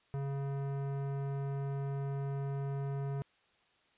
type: tone with tanh clipping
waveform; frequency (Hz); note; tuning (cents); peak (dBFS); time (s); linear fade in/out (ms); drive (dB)
sine; 138.59; C#3; 0; -36; 0.14-3.22; 0; 17
effects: white hiss -70 dBFS RMS until 3.97 s + resampled to 8000 Hz